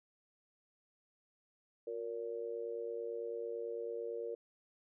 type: tone with amplitude modulation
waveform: sine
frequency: 466.2 Hz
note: A#4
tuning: in tune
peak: -34 dBFS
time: 1.87-4.35 s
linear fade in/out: 5 ms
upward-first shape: sine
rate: 109 Hz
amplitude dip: 90%
effects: none